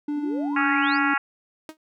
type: tone with pitch glide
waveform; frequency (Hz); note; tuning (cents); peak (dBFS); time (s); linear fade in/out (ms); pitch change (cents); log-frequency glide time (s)
triangle; 293.7 to 288.3; D4 to D4; 0 to -32; -22; 0.08-1.14; 5; -32; 0.2-0.42
type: exponential sweep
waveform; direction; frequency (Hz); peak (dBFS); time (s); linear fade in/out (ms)
sine; up; 233.1 to 5310; -32; 0.15-0.99; 50
type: harmonic tone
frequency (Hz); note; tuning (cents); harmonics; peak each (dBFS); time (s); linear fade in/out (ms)
276.9; C#4; -2; 3 / 4 / 5 / 6 / 7 / 8 / 9 / 10; -28 / -29 / -24 / -27 / -29 / -34 / -34 / -37; 0.56-1.18; 5
type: tone with exponential decay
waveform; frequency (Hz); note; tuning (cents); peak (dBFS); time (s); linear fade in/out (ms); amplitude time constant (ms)
sawtooth; 313.9; D#4; +15; -28; 1.69-1.77; 1; 17
effects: none